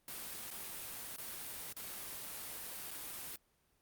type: noise with dropouts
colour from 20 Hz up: white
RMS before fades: -45 dBFS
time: 0.08-3.36 s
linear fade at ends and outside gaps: 2 ms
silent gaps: 0.504-0.511 / 1.163-1.182 / 1.727-1.765 / 2.908-2.912 s
effects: pink hiss -75 dBFS RMS until 3.81 s + Opus 32 kbps